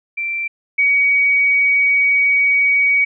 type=tone pair in turn; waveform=sine; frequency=2349 / 2257 Hz; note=D7 / C#7; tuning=0 / +31 cents; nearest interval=minor second; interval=69 cents; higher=first; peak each=-19 / -11 dBFS; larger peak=second; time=0.17-0.48 / 0.78-3.05 s; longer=second; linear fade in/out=10 ms; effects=none